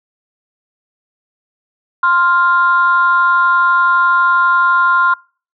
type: tone pair together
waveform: sine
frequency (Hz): 1048 / 1398.9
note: C6 / F6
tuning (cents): +2 / +2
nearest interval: perfect fourth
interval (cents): 500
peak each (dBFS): -11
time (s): 2.03-5.14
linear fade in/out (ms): 5
effects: noise-tail reverb RT60 0.4 s tail -26 dB re dry + tanh soft clip ceiling -2 dBFS